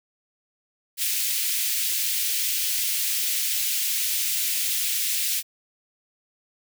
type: high-pass noise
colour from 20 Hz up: white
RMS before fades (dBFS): -25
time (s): 0.97-5.43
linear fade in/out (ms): 50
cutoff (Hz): 2200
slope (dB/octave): 24
effects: none